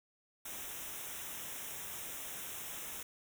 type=band-stop noise; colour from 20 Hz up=white; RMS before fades=-44 dBFS; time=0.45-3.03 s; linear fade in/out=5 ms; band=3800 to 5400 Hz; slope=96 dB/octave; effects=none